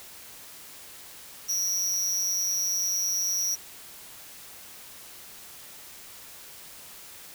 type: tone with amplitude modulation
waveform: 45% pulse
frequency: 5740 Hz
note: F8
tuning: 47 cents sharp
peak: -21 dBFS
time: 1.48-3.56 s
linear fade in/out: 20 ms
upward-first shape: sine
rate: 191 Hz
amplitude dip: 100%
effects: white hiss -46 dBFS RMS until 7.34 s